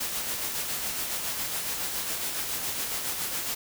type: noise with tremolo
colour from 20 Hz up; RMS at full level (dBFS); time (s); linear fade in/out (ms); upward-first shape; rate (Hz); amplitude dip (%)
white; -30; 0-3.55; 10; sine; 7.2; 35
effects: none